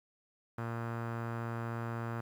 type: tone with low-pass filter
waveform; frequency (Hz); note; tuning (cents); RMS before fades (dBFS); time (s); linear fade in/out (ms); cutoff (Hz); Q
sawtooth; 116.2; A#2; -5; -38; 0.58-2.21; 5; 1400; 2.4
effects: 10-bit